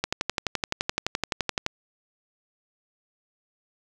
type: click train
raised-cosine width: 0.2 ms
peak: -7 dBFS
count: 20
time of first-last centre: 0.04-1.664 s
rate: 11.7 Hz
effects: none